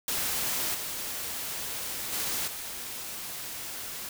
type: noise with level steps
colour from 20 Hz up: white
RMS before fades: -30 / -35 / -31 / -38 dBFS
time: 0.08-4.09 s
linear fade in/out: 2 ms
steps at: 0.74 / 2.12 / 2.47 s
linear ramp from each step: 10 ms
effects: none